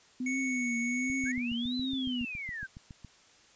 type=tone with vibrato; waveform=sine; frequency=250 Hz; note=B3; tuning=21 cents sharp; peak=-31 dBFS; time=0.2-2.25 s; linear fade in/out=5 ms; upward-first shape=triangle; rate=1.3 Hz; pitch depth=120 cents each way
type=tone; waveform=square; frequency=2217 Hz; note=C#7; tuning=in tune; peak=-33 dBFS; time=0.26-1.32 s; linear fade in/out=5 ms
type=click train; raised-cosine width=5 ms; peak=-33 dBFS; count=15; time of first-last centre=1.1-3.047 s; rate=7.19 Hz
type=linear two-way sweep; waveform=sine; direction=up then down; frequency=1511 to 4062 to 1511 Hz; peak=-36 dBFS; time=1.25-2.67 s; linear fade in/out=20 ms; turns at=1.76 s
effects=white hiss -60 dBFS RMS until 3.55 s + resampled to 16000 Hz